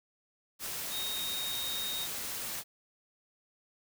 sine tone in noise, 3729 Hz, A#7, in tune, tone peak -35 dBFS, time 0.9-2.08 s, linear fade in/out 50 ms, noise white, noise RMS -38 dBFS, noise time 0.59-2.64 s, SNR 0 dB, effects none

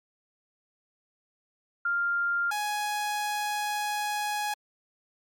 sine / sawtooth tone pair in turn, 1396.9 / 834.7 Hz, F6 / G#5, 0 / +9 cents, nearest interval major sixth, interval 891 cents, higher first, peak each -24 dBFS, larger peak neither, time 1.85-2.51 / 2.51-4.54 s, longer second, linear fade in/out 5 ms, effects MP3 64 kbps

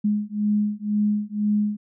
sine beating tone pair, 207.9 / 209.9 Hz, G#3 / G#3, +2 / +19 cents, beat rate 2 Hz, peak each -23 dBFS, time 0.04-1.77 s, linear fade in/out 10 ms, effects none

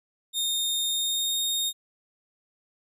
sawtooth tone with pitch glide, 3671 to 3699 Hz, A#7 to A#7, -27 to -14 cents, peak -22 dBFS, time 0.33-1.73 s, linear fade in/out 50 ms, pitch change +13 cents, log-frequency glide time 0.86-1.37 s, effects none

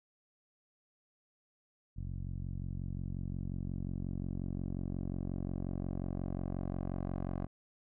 10% pulse tone with low-pass filter sweep, 45.59 Hz, F#1, 25 cents flat, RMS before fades -38 dBFS, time 1.96-7.47 s, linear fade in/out 20 ms, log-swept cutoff 120 to 910 Hz, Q 0.84, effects none

